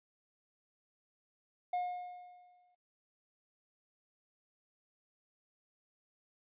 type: tone with exponential decay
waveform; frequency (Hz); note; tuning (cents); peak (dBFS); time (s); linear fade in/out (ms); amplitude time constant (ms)
triangle; 718; F5; +48; -29; 1.73-2.75; 5; 220
effects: noise-tail reverb RT60 0.1 s tail -19 dB re dry + resampled to 8000 Hz